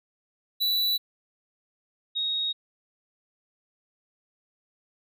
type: tone pair in turn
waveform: square / sine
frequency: 3952 / 3759 Hz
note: B7 / A#7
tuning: 0 / +14 cents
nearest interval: minor second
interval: 86 cents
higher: first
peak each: -23 / -25 dBFS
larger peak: first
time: 0.6-0.98 / 2.15-2.53 s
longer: neither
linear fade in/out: 20 ms
effects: none